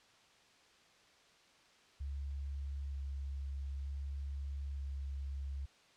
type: tone with vibrato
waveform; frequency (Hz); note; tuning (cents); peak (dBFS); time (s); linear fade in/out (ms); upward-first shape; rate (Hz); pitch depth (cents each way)
sine; 69.3; C#2; 0; -38; 2-5.66; 10; square; 0.54; 10
effects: white hiss -65 dBFS RMS until 5.96 s + low-pass 5000 Hz 12 dB/octave